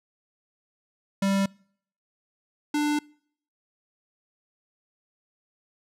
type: tone pair in turn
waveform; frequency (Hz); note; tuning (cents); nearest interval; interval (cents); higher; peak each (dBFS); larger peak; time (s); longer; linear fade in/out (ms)
square; 196 / 296.4; G3 / D4; 0 / +16; perfect fifth; 716; second; -22 / -23; first; 1.22-1.46 / 2.74-2.99; second; 5
effects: noise-tail reverb RT60 0.6 s tail -26 dB re dry + low-pass 11000 Hz 12 dB/octave